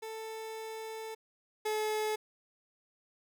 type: tone pair in turn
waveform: 30% pulse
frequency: 442.5 / 429.7 Hz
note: A4 / A4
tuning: +10 / -41 cents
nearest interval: minor second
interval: 51 cents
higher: first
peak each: -37 / -28 dBFS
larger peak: second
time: 0.02-1.15 / 1.65-2.16 s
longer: first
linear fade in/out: 10 ms
effects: none